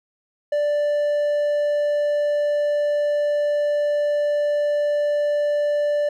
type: tone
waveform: triangle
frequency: 587.3 Hz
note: D5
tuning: in tune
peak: -16 dBFS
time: 0.52-6.09 s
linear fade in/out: 5 ms
effects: none